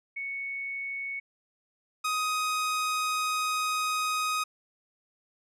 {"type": "tone pair in turn", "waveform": ["sine", "sawtooth"], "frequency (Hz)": [2217, 1253.3], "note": ["C#7", "D#6"], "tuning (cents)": [0, 12], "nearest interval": "minor seventh", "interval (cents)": 988, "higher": "first", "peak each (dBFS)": [-32, -23], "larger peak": "second", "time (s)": [[0.16, 1.2], [2.04, 4.44]], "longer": "second", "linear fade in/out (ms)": 10, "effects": ["low-pass 12000 Hz 12 dB/octave"]}